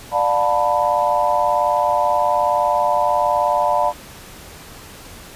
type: chord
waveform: sine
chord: B half-diminished seventh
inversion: first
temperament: just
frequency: 592.7 / 711.2 / 889 / 987.8 Hz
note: D5 / F5 / A5 / B5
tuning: +16 / +31 / +18 / 0 cents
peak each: -20 dBFS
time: 0.11-3.93 s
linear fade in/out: 50 ms
effects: pink hiss -39 dBFS RMS until 5.35 s + resampled to 32000 Hz